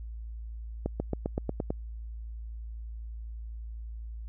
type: accelerating click train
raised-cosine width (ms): 2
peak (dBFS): -16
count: 8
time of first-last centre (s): 0.86-1.705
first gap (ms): 140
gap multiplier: 0.95
effects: added 56 Hz sine -37 dBFS peak until 4.28 s